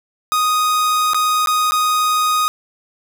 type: tone with dropouts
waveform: 45% pulse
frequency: 1244.5 Hz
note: D#6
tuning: in tune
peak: -14 dBFS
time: 0.32-2.48 s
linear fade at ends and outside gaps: 0 ms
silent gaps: 1.134-1.145 / 1.46-1.472 / 1.71-1.72 s
effects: none